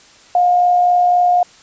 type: tone with amplitude modulation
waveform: sine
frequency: 713 Hz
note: F5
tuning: 36 cents sharp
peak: -8 dBFS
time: 0.35-1.43 s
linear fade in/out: 2 ms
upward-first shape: sine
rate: 63.8 Hz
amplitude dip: 30%
effects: white hiss -45 dBFS RMS until 1.62 s + resampled to 16000 Hz